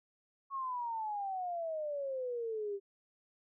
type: exponential sweep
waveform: sine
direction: down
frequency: 1108.7 to 392 Hz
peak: -35 dBFS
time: 0.5-2.8 s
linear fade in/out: 50 ms
effects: none